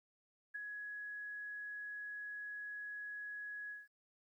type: tone with ADSR envelope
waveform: sine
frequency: 1676 Hz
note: G#6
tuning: 15 cents sharp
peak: -38 dBFS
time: 0.54-3.88 s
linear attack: 17 ms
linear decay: 8 ms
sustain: -5 dB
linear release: 180 ms
effects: 13-bit